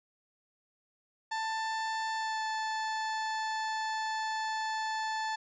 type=tone with pitch glide; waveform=30% pulse; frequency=886 to 876.3 Hz; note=A5 to A5; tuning=+12 to -7 cents; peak=-29 dBFS; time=1.31-5.36 s; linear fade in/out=10 ms; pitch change=-19 cents; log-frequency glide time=2.15-2.42 s; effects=resampled to 16000 Hz